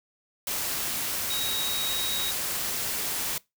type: tone in noise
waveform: sine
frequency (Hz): 3800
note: A#7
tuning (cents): +33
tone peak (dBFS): -30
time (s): 1.3-2.31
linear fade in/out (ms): 2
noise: white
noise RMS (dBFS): -30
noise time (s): 0.47-3.38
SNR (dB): -3
effects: noise-tail reverb RT60 0.2 s tail -22 dB re dry